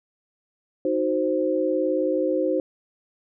sine chord, C diminished, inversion first, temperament equal, 311.1 / 370 / 523.3 Hz, Eb4 / Gb4 / C5, 0 / 0 / 0 cents, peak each -25 / -26 / -23 dBFS, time 0.85-2.6 s, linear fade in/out 2 ms, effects none

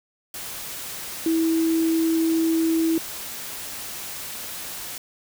sine tone in noise, 326 Hz, E4, 19 cents flat, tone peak -18 dBFS, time 1.26-2.98 s, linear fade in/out 2 ms, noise white, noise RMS -34 dBFS, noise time 0.34-4.98 s, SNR +13 dB, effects none

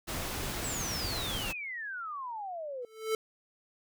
pink noise, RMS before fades -36 dBFS, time 0.07-1.53 s, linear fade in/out 20 ms
sine exponential sweep, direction down, 8020 to 473 Hz, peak -36 dBFS, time 0.64-2.85 s, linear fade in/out 2 ms
square tone with exponential growth, 440 Hz, A4, in tune, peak -26 dBFS, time 2.82-3.15 s, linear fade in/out 2 ms, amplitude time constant 70 ms
effects none

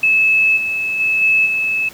sine tone with level steps, 2602 Hz, E7, 23 cents flat, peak -10 / -17 / -13 / -10 / -15 dBFS, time 0.03-1.89 s, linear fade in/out 5 ms, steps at 0.56 / 0.99 / 1.21 / 1.45 s, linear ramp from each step 20 ms, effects pink hiss -39 dBFS RMS until 1.93 s + high-pass 100 Hz 12 dB/octave

